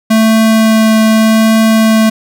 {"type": "tone with vibrato", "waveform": "square", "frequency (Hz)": 220.8, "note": "A3", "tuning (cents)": 6, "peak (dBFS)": -6, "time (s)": [0.1, 2.1], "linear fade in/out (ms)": 10, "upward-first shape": "triangle", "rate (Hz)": 0.83, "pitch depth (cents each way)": 9, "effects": []}